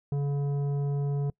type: tone with tanh clipping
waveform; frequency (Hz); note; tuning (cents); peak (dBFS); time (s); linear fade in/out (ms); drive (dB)
sine; 142.1; C#3; +43; -27; 0.12-1.3; 2; 10
effects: noise-tail reverb RT60 0.1 s tail -25 dB re dry